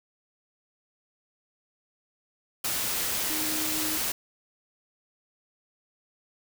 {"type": "tone in noise", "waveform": "sine", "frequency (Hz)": 311.1, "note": "D#4", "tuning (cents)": 0, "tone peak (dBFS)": -35, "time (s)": [3.3, 3.98], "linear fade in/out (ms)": 5, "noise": "white", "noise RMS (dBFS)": -29, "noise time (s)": [2.64, 4.12], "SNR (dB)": -9, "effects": []}